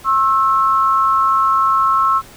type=tone pair together; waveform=sine; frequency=1078.7 / 1318.5 Hz; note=C#6 / E6; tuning=-48 / 0 cents; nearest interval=minor third; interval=348 cents; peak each=-14 dBFS; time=0.04-2.22 s; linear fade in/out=50 ms; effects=pink hiss -41 dBFS RMS until 2.36 s